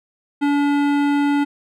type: tone with hard clipping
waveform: sine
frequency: 286.7 Hz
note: D4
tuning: 42 cents flat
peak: -17 dBFS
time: 0.41-1.45 s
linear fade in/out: 20 ms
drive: 16 dB
effects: none